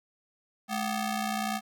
sawtooth ring-modulated tone, 487.5 Hz, B4, 23 cents flat, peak -22 dBFS, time 0.68-1.61 s, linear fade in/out 50 ms, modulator 274 Hz, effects none

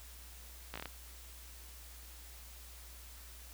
slowing click train, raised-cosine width 0.3 ms, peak -25 dBFS, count 6, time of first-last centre 0.74-0.857 s, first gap 16 ms, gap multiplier 1.19, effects added 60 Hz sine -52 dBFS peak until 3.53 s + white hiss -55 dBFS RMS until 3.53 s

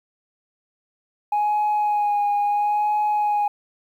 sine tone with vibrato, 830.6 Hz, G#5, in tune, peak -16 dBFS, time 1.32-3.48 s, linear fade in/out 5 ms, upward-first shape sine, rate 0.74 Hz, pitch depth 22 cents each way, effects tanh soft clip ceiling -16 dBFS + 9-bit

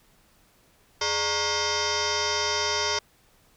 sine tone with frequency modulation, 2120 Hz, C7, 22 cents sharp, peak -23 dBFS, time 1.01-2.99 s, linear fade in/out 5 ms, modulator 508 Hz, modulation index 7.3, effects pink hiss -61 dBFS RMS until 3.56 s

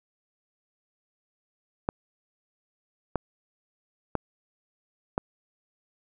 clicks, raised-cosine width 1 ms, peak -11 dBFS, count 4, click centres 1.889 / 3.157 / 4.153 / 5.179 s, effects none

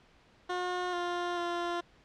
15% pulse tone with pitch steps, 360.2 / 351.3 / 346.5 Hz, F#4 / F4 / F4, -46 / +10 / -14 cents, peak -25 dBFS, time 0.49-1.81 s, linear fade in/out 10 ms, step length 440 ms, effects pink hiss -62 dBFS RMS until 2.04 s + low-pass 4000 Hz 12 dB/octave

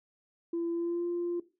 sine tone with pitch glide, 338 to 347.3 Hz, E4 to F4, +43 to -10 cents, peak -28 dBFS, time 0.53-1.4 s, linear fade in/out 5 ms, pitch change +47 cents, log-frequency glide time 0.72-1.06 s, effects noise-tail reverb RT60 0.3 s tail -17 dB re dry + tanh soft clip ceiling -26 dBFS

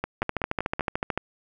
two click trains, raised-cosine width 0.5 ms, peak -10 / -12 dBFS, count 14 / 5, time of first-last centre 0.22-1.176 / 0.04-0.795 s, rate 13.6 / 5.3 Hz, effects none

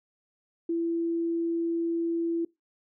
sine tone, 335 Hz, E4, 28 cents sharp, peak -25 dBFS, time 0.69-2.45 s, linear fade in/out 5 ms, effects noise-tail reverb RT60 0.2 s tail -23 dB re dry

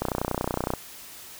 click train, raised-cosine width 1 ms, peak -11 dBFS, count 23, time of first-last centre 0.02-0.737 s, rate 30.7 Hz, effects white hiss -44 dBFS RMS until 1.39 s

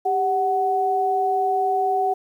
sine tone pair together, 395.2 / 746 Hz, G4 / F#5, +14 / +14 cents, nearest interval major seventh, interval 1100 cents, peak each -24 / -19 dBFS, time 0.05-2.14 s, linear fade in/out 10 ms, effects 9-bit

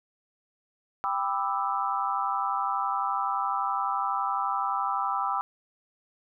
sine chord, E minor seventh, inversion first, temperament just, 791.1 / 988.9 / 1186.7 / 1318.5 Hz, G5 / B5 / D6 / E6, +16 / +2 / +18 / 0 cents, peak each -31 dBFS, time 1.04-5.41 s, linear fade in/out 0 ms, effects none

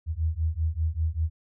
sine beating tone pair, 77.78 / 82.88 Hz, D#2 / E2, 0 / +10 cents, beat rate 5.1 Hz, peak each -27 dBFS, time 0.06-1.3 s, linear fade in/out 50 ms, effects none

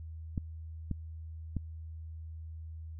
clicks, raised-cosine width 5 ms, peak -21 dBFS, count 3, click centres 0.378 / 0.913 / 1.567 s, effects added 80 Hz sine -41 dBFS peak until 2.99 s

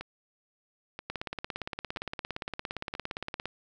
two click trains, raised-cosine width 0.3 ms, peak -22 / -18 dBFS, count 4 / 42, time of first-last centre 0.01-2.951 / 1.1-3.456 s, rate 1.02 / 17.4 Hz, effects none

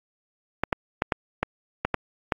clicks, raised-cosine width 0.5 ms, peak -7 dBFS, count 8, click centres 0.636 / 0.728 / 1.021 / 1.122 / 1.43 / 1.85 / 1.943 / 2.322 s, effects AAC 48 kbps

